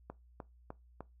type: click train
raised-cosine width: 1 ms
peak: -29 dBFS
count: 4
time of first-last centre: 0.1-1.006 s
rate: 3.31 Hz
effects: noise-tail reverb RT60 0.2 s tail -20 dB re dry + added 60 Hz sine -59 dBFS peak until 1.2 s